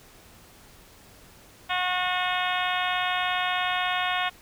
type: harmonic tone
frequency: 363.4 Hz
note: F#4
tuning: 31 cents flat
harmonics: 2 / 3 / 4 / 5 / 6 / 7 / 8 / 9 / 10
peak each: -29 / -31 / -32 / -33 / -34 / -34 / -35 / -36 / -36 dBFS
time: 1.69-4.3 s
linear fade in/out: 20 ms
effects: pink hiss -52 dBFS RMS until 4.41 s